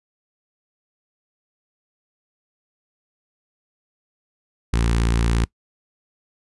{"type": "tone with notch filter", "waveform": "sawtooth", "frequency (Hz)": 57.3, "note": "A#1", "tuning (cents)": -29, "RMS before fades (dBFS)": -19, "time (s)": [4.73, 5.45], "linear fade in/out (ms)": 5, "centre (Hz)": 620, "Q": 1.3, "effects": ["noise-tail reverb RT60 0.1 s tail -23 dB re dry", "resampled to 24000 Hz"]}